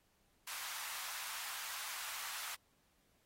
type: high-pass noise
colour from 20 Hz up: pink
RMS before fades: -45 dBFS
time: 0.47-2.55 s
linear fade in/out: 5 ms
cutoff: 950 Hz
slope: 24 dB/octave
effects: pink hiss -75 dBFS RMS until 3.25 s + AAC 48 kbps